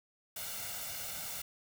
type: noise with comb filter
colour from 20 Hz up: white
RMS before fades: -41 dBFS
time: 0.36-1.42 s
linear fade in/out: 5 ms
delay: 1.4 ms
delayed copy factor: +0.7
effects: none